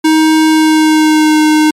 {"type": "tone with pitch glide", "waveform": "square", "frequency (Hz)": [314.7, 307.7], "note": ["D#4", "D#4"], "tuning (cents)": [20, -19], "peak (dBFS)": -6, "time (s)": [0.04, 1.71], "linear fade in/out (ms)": 10, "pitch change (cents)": -39, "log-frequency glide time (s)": [0.48, 1.39], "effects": ["low-pass 11000 Hz 12 dB/octave", "MP3 96 kbps"]}